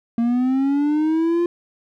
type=linear sweep; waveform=triangle; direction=up; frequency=230 to 349.2 Hz; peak=-14 dBFS; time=0.18-1.46 s; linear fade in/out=2 ms; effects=none